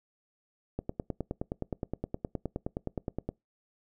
click train, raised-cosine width 2 ms, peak -19 dBFS, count 25, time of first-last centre 0.79-3.29 s, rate 9.6 Hz, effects noise-tail reverb RT60 0.2 s tail -24 dB re dry

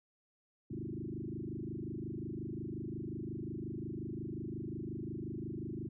sine tone with frequency modulation, 227.9 Hz, A#3, 39 cents flat, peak -38 dBFS, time 0.7-5.89 s, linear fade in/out 10 ms, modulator 25.6 Hz, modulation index 5.3, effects none

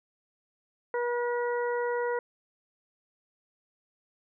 harmonic tone, 482 Hz, B4, 42 cents flat, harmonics 1 / 2 / 3 / 4, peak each -28 / -34 / -38 / -40 dBFS, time 0.94-2.19 s, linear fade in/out 2 ms, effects none

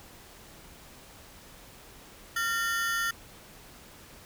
40% pulse ring-modulated tone, 1605 Hz, G6, 40 cents sharp, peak -23 dBFS, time 2.36-3.11 s, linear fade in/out 5 ms, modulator 218 Hz, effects pink hiss -51 dBFS RMS until 4.25 s

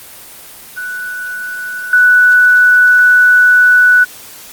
sine tone with level steps, 1483 Hz, F#6, 4 cents sharp, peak -19 / -4 dBFS, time 0.76-4.05 s, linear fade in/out 20 ms, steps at 1.93 s, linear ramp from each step 2 ms, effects white hiss -34 dBFS RMS until 4.52 s + Opus 24 kbps

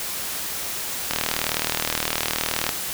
click train, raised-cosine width 0.2 ms, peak -4 dBFS, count 63, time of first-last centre 1.11-2.692 s, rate 39.2 Hz, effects white hiss -29 dBFS RMS until 2.93 s

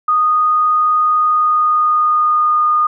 sine tone with pitch glide, 1237 to 1223.5 Hz, D#6 to D#6, -10 to -29 cents, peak -10 dBFS, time 0.08-2.87 s, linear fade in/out 5 ms, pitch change -19 cents, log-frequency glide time 1.12-2.64 s, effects none

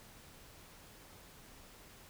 silence, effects pink hiss -57 dBFS RMS until 2.09 s

